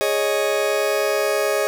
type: chord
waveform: 40% pulse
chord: Ab suspended fourth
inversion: none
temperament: just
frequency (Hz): 415.3 / 553.7 / 623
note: Ab4 / Db5 / Eb5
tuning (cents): 0 / -2 / +2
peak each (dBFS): -22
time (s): 0.01-1.67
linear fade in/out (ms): 0
effects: none